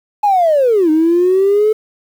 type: linear two-way sweep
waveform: triangle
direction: down then up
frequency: 849 to 306.2 to 437 Hz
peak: -5 dBFS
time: 0.23-1.73 s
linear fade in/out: 10 ms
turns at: 0.9 s
effects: tanh soft clip ceiling -6 dBFS + 7-bit